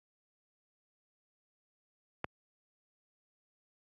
click, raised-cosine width 0.5 ms, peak -18 dBFS, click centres 2.244 s, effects high-pass 80 Hz 12 dB/octave + AAC 48 kbps

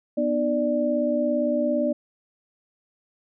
sine tone cluster, 247.2 / 304.8 / 589 Hz, B3 / D#4 / D5, +2 / -36 / +5 cents, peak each -25 / -27 / -23 dBFS, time 0.17-1.93 s, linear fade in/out 10 ms, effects none

